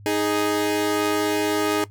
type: tone pair together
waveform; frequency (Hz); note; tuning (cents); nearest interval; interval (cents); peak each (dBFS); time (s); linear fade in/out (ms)
sawtooth; 311.1 / 415.3; D#4 / G#4; 0 / 0; perfect fourth; 500; -19; 0.06-1.84; 0
effects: noise-tail reverb RT60 0.1 s tail -17 dB re dry + added 102 Hz sine -41 dBFS peak until 1.9 s